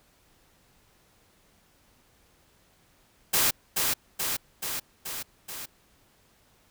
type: noise with echo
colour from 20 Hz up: white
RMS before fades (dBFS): -23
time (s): 3.33-3.51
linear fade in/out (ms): 10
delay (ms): 430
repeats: 5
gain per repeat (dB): -3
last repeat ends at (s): 5.66
effects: pink hiss -63 dBFS RMS until 6.7 s